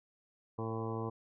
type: harmonic tone with a mistuned harmonic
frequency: 112.6 Hz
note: A2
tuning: 40 cents sharp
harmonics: 1 / 2 / 3 / 4 / 5 / 6 / 7 / 8 / 9 / 10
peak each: -39 / -43 / -43 / -41 / -50 / -51 / -48 / -52 / -45 / -51 dBFS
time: 0.58-1.1 s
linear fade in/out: 10 ms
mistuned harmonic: 5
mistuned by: -33 cents
effects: none